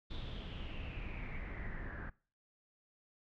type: noise with low-pass filter sweep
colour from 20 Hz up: brown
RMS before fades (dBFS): -43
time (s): 0.1-2.1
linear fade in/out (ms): 10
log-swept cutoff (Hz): 3700 to 1600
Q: 7.8
effects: noise-tail reverb RT60 0.4 s tail -22 dB re dry